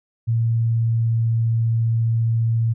sine tone with pitch glide, 115 to 114.34 Hz, A#2 to A#2, -23 to -33 cents, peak -16 dBFS, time 0.27-2.74 s, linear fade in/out 20 ms, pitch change -10 cents, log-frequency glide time 0.51-1.21 s, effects none

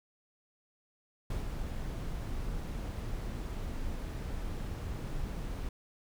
brown noise with ADSR envelope, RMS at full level -33 dBFS, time 1.3-5.69 s, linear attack 4 ms, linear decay 140 ms, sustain -4 dB, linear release 3 ms, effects none

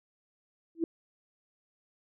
sine tone with exponential growth, 330 Hz, E4, 2 cents sharp, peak -21 dBFS, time 0.75-0.84 s, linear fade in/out 2 ms, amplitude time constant 18 ms, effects none

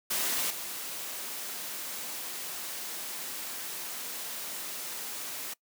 white noise with level steps, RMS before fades -30 / -38 dBFS, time 0.1-5.54 s, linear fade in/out 10 ms, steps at 0.5 s, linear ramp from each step 5 ms, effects noise-tail reverb RT60 0.1 s tail -23 dB re dry + high-pass 200 Hz 12 dB/octave

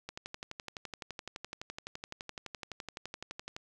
click train, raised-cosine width 0.2 ms, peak -23 dBFS, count 42, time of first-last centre 0.09-3.565 s, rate 11.8 Hz, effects none

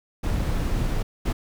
brown noise bursts at uneven times, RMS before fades -24 dBFS, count 2, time 0.23-1.03 / 1.25-1.33 s, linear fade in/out 10 ms, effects none

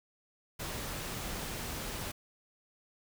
pink noise, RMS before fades -39 dBFS, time 0.59-2.12 s, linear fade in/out 10 ms, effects none

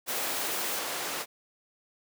pink high-pass noise, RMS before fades -34 dBFS, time 0.06-1.26 s, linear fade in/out 50 ms, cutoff 420 Hz, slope 12 dB/octave
blue noise with tremolo, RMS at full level -34 dBFS, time 0.08-0.79 s, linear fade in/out 2 ms, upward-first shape triangle, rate 14 Hz, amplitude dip 25%
effects none

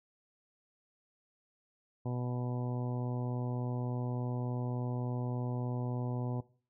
harmonic tone, 123.47 Hz, B2, in tune, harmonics 1 / 2 / 3 / 4 / 5 / 6 / 7 / 8, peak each -34 / -40 / -44 / -46 / -48 / -50 / -51 / -52 dBFS, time 2.05-6.41 s, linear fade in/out 10 ms, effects noise-tail reverb RT60 0.4 s tail -19 dB re dry

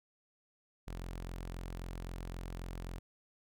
sawtooth tone, 43.78 Hz, F1, 5 cents sharp, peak -37 dBFS, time 0.87-2.99 s, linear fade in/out 10 ms, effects none

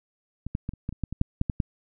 clicks, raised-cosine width 5 ms, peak -20 / -15 / -17 / -28 / -17 / -26 / -15 / -20 / -8 / -10 / -13 / -11 dBFS, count 12, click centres 0.466 / 0.551 / 0.691 / 0.736 / 0.891 / 0.926 / 1.037 / 1.126 / 1.214 / 1.414 / 1.498 / 1.602 s, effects none

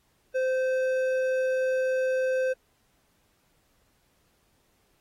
sine tone with hard clipping, 518 Hz, C5, 17 cents flat, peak -25 dBFS, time 0.34-2.54 s, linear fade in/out 20 ms, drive 8 dB, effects pink hiss -69 dBFS RMS until 5 s + AAC 48 kbps

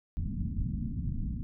pink low-pass noise, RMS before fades -33 dBFS, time 0.17-1.43 s, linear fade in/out 0 ms, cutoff 250 Hz, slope 48 dB/octave, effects none

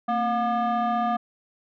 sine tone with frequency modulation, 716 Hz, F5, 43 cents sharp, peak -19 dBFS, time 0.08-1.17 s, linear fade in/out 10 ms, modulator 489 Hz, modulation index 1, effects tanh soft clip ceiling -20 dBFS

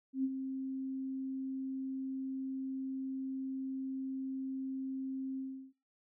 sine tone with ADSR envelope, 265.4 Hz, C4, 25 cents sharp, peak -28 dBFS, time 0.13-5.73 s, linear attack 110 ms, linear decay 45 ms, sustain -8 dB, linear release 350 ms, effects noise-tail reverb RT60 0.3 s tail -23 dB re dry

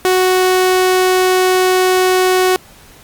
sawtooth tone, 370 Hz, F#4, in tune, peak -6 dBFS, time 0.05-2.56 s, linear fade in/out 0 ms, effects pink hiss -42 dBFS RMS until 3.03 s + Opus 48 kbps

